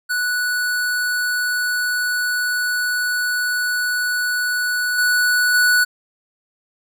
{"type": "tone with level steps", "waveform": "square", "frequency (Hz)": 1477, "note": "F#6", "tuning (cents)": -3, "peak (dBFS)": [-19, -15, -13], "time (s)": [0.09, 5.85], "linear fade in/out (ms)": 20, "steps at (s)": [4.98, 5.54], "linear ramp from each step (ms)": 5, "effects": []}